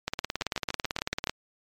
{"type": "two click trains", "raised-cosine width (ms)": 0.2, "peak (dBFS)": [-11, -12], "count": [23, 7], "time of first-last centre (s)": [[0.08, 1.295], [0.42, 1.272]], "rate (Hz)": [18.1, 7.04], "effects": ["MP3 96 kbps"]}